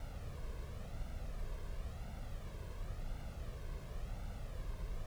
brown noise with flanger, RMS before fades -43 dBFS, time 0-5.06 s, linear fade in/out 2 ms, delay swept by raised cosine 1.4 to 1.91 ms, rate 0.94 Hz, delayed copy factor +0.6, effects none

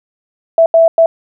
sine tone bursts at uneven times, 659.3 Hz, E5, in tune, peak -4 dBFS, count 3, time 0.58-0.66 / 0.74-0.88 / 0.98-1.06 s, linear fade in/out 2 ms, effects none

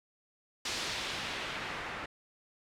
white noise with low-pass filter sweep, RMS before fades -38 dBFS, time 0.65-2.06 s, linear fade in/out 5 ms, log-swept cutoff 5100 to 1700 Hz, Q 1.1, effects none

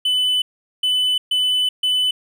triangle tone bursts at uneven times, 3003 Hz, F#7, 25 cents sharp, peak -14 dBFS, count 4, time 0.05-0.42 / 0.83-1.18 / 1.31-1.69 / 1.83-2.11 s, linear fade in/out 5 ms, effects none

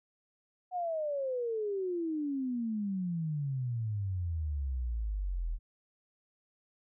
sine exponential sweep, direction down, 740 to 38.69 Hz, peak -31 dBFS, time 0.71-5.59 s, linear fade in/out 50 ms, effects none

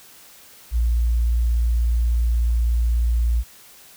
sine tone, 58.27 Hz, A#1, in tune, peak -16 dBFS, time 0.71-3.44 s, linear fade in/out 50 ms, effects white hiss -47 dBFS RMS until 3.96 s

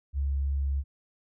sine tone with vibrato, 69.3 Hz, C#2, in tune, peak -25 dBFS, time 0.13-0.84 s, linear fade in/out 50 ms, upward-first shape triangle, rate 3.1 Hz, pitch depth 9 cents each way, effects none

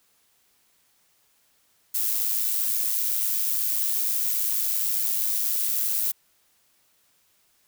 violet noise with amplitude modulation, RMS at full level -23 dBFS, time 1.94-6.12 s, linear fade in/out 10 ms, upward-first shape sine, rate 108 Hz, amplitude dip 45%, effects white hiss -65 dBFS RMS until 7.67 s

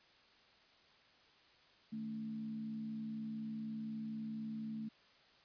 sine tone with frequency modulation, 220 Hz, A3, in tune, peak -40 dBFS, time 1.92-4.89 s, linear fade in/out 10 ms, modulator 64.1 Hz, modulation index 0.39, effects white hiss -66 dBFS RMS until 5.44 s + resampled to 11025 Hz

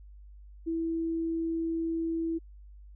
sine tone, 328.9 Hz, E4, 4 cents flat, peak -28 dBFS, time 0.66-2.39 s, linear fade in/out 20 ms, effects added 50 Hz sine -47 dBFS peak until 2.95 s

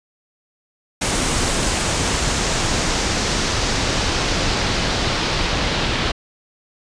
pink noise with low-pass filter sweep, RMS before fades -20 dBFS, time 1.01-6.12 s, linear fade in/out 10 ms, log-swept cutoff 8900 to 4000 Hz, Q 1.4, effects resampled to 22050 Hz

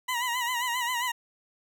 20% pulse tone with vibrato, 976 Hz, B5, 21 cents flat, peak -22 dBFS, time 0.08-1.12 s, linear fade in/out 10 ms, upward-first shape sine, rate 7.5 Hz, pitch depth 78 cents each way, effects none

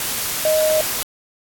sine tone in noise, 622.3 Hz, D#5, in tune, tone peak -14 dBFS, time 0.45-0.81 s, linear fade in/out 2 ms, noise white, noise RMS -23 dBFS, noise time 0-1.03 s, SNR +6 dB, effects AAC 64 kbps

